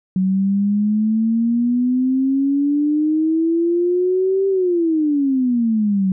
sine exponential two-way sweep, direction up then down, 185.7 to 392 to 185.7 Hz, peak -14 dBFS, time 0.16-6.12 s, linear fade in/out 2 ms, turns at 4.48 s, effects none

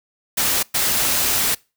white noise bursts at uneven times, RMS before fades -19 dBFS, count 2, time 0.37-0.63 / 0.74-1.55 s, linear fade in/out 10 ms, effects noise-tail reverb RT60 0.3 s tail -25 dB re dry

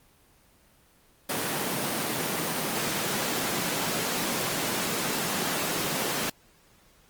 pink high-pass noise, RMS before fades -29 dBFS, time 1.29-6.3 s, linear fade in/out 5 ms, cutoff 150 Hz, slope 24 dB/octave, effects pink hiss -60 dBFS RMS until 7.09 s + Opus 24 kbps

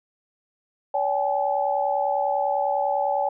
sine tone cluster, 569 / 781 / 851 Hz, C#5 / G5 / G#5, +45 / -7 / +42 cents, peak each -25 dBFS, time 0.94-3.29 s, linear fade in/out 5 ms, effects none

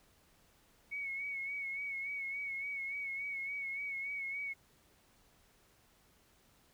sine tone with vibrato, 2217 Hz, C#7, in tune, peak -37 dBFS, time 0.91-4.54 s, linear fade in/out 20 ms, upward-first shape sine, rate 3.5 Hz, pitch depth 44 cents each way, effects pink hiss -68 dBFS RMS until 6.73 s

